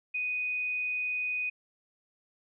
sine tone, 2489 Hz, D#7, in tune, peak -29 dBFS, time 0.14-1.5 s, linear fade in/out 10 ms, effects none

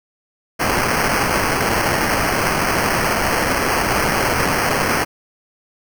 violet noise with sample-and-hold, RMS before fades -18 dBFS, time 0.59-5.05 s, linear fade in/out 20 ms, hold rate 3675 Hz, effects none

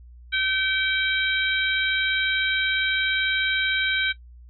harmonic tone with a mistuned harmonic, 769 Hz, G5, 33 cents flat, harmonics 2 / 3 / 4 / 5, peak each -24 / -26 / -27 / -28 dBFS, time 0.32-4.13 s, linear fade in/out 20 ms, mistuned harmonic 4, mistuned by +50 cents, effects noise-tail reverb RT60 0.1 s tail -17 dB re dry + added 60 Hz sine -43 dBFS peak until 4.49 s

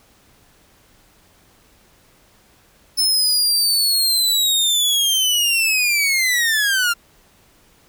sawtooth linear sweep, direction down, 5274 to 1373 Hz, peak -12 dBFS, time 2.97-6.94 s, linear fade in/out 20 ms, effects pink hiss -54 dBFS RMS until 7.88 s

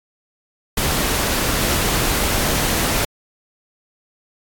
pink noise, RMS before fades -19 dBFS, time 0.77-3.05 s, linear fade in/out 5 ms, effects AAC 64 kbps

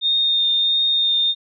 sine tone with vibrato, 3660 Hz, A#7, 32 cents flat, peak -15 dBFS, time 0.01-1.35 s, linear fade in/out 50 ms, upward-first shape triangle, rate 1.5 Hz, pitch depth 15 cents each way, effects none

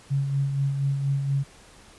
sine tone with tremolo, 138.59 Hz, C#3, in tune, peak -20 dBFS, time 0.1-1.44 s, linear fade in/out 20 ms, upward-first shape sine, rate 4.2 Hz, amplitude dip 45%, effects pink hiss -51 dBFS RMS until 1.98 s + resampled to 24000 Hz

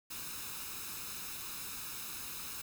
white noise with comb filter, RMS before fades -43 dBFS, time 0.1-2.62 s, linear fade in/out 10 ms, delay 0.77 ms, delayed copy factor +0.6, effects none

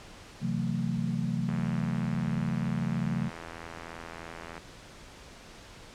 sine chord, F# half-diminished seventh, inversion second, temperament equal with one note detuned, 130.81 / 164.81 / 185 / 225.4 Hz, C3 / E3 / F#3 / A3, 0 / 0 / 0 / +42 cents, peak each -33 dBFS, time 0.4-3.31 s, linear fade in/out 50 ms
click train, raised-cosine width 0.5 ms, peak -26 dBFS, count 258, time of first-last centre 1.49-4.579 s, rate 83.2 Hz
effects pink hiss -49 dBFS RMS until 5.94 s + low-pass 7000 Hz 12 dB/octave

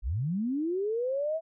sine linear sweep, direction up, 42.03 to 660 Hz, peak -27 dBFS, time 0.02-1.41 s, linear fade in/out 50 ms, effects none

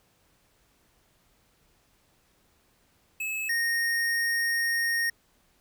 square tone pair in turn, 2592 / 1855.5 Hz, E7 / A#6, -30 / -9 cents, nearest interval tritone, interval 579 cents, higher first, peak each -30 / -25 dBFS, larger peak second, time 3.2-3.49 / 3.49-5.1 s, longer second, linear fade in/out 5 ms, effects pink hiss -66 dBFS RMS until 5.6 s

